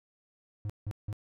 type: tone bursts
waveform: triangle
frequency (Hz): 103.83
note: G#2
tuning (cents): 0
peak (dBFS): -30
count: 3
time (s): 0.65-1.128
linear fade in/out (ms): 0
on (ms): 46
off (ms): 170
effects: none